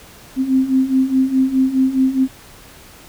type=beating tone pair; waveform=sine; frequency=259.6 / 264.4 Hz; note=C4 / C4; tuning=-13 / +18 cents; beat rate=4.8 Hz; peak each=-18 / -14 dBFS; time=0.36-2.28 s; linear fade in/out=50 ms; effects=pink hiss -42 dBFS RMS until 3.08 s